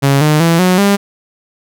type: tone with pitch steps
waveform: sawtooth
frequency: 138.59 / 152.01 / 166.73 / 182.87 / 200.6 Hz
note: C#3 / D#3 / E3 / F#3 / G3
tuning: 0 / -40 / +20 / -20 / +40 cents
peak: -4 dBFS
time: 0.02-0.97 s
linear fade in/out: 20 ms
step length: 190 ms
effects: none